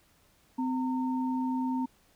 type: tone pair together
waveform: sine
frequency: 256.7 / 914.8 Hz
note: C4 / A#5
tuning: -33 / -33 cents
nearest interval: octave + minor seventh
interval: 2200 cents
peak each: -28 / -35 dBFS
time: 0.58-1.86 s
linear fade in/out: 10 ms
effects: pink hiss -65 dBFS RMS until 2.15 s